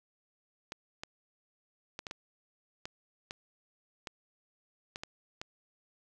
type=clicks; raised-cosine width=0.2 ms; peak=-22 dBFS; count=11; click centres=0.721 / 1.035 / 1.991 / 2.068 / 2.111 / 2.855 / 3.309 / 4.072 / 4.959 / 5.035 / 5.415 s; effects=none